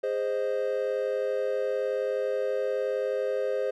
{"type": "chord", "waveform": "triangle", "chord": "Ab major", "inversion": "none", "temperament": "equal with one note detuned", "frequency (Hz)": [411.7, 523.3, 622.3], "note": ["Ab4", "C5", "Eb5"], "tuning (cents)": [-15, 0, 0], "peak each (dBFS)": [-29, -26, -32], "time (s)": [0.03, 3.71], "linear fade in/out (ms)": 10, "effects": []}